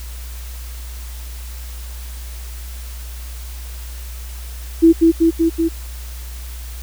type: tone with echo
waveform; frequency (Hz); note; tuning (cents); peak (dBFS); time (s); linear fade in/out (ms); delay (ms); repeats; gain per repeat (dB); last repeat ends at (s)
sine; 329.6; E4; 0; -5; 4.82-4.93; 20; 190; 4; -2; 5.69
effects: added 60 Hz sine -28 dBFS peak until 6.82 s + white hiss -39 dBFS RMS until 6.82 s